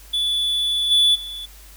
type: tone with level steps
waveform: triangle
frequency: 3453 Hz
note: A7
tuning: 33 cents flat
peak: -17 / -11 / -28 dBFS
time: 0.13-1.46 s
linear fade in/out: 10 ms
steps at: 0.9 / 1.14 s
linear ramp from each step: 20 ms
effects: added 50 Hz sine -43 dBFS peak until 1.76 s + white hiss -47 dBFS RMS until 1.76 s